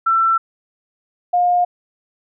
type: tone pair in turn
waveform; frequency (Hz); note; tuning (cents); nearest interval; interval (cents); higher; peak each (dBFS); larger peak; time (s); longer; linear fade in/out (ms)
sine; 1340 / 711.2; E6 / F5; +28 / +31; major seventh; 1097; first; -12; neither; 0.06-0.38 / 1.33-1.65; neither; 10
effects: none